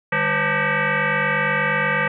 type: tone with frequency modulation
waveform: sine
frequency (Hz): 198.2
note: G3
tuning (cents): +19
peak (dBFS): -17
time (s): 0.12-2.08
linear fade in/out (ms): 5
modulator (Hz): 348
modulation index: 6.2
effects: none